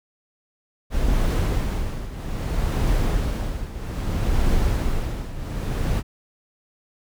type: noise with tremolo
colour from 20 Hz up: brown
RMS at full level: -19 dBFS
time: 0.9-6.03 s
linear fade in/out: 50 ms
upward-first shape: triangle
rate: 0.62 Hz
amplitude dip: 80%
effects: none